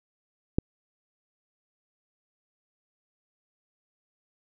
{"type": "click", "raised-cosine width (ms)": 3, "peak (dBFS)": -9, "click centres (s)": 0.585, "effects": []}